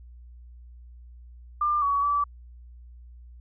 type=tone with pitch steps; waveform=sine; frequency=1195 / 1129 / 1155 Hz; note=D6 / C#6 / D6; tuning=+30 / +31 / -29 cents; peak=-21 dBFS; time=1.61-2.24 s; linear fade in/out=5 ms; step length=210 ms; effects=added 60 Hz sine -44 dBFS peak until 3.4 s